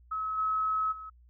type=tone with level steps; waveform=sine; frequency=1286 Hz; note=E6; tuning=43 cents flat; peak=-30 / -26 / -40 dBFS; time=0.11-1.1 s; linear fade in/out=10 ms; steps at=0.37 / 0.91 s; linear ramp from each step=20 ms; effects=added 60 Hz sine -55 dBFS peak until 1.29 s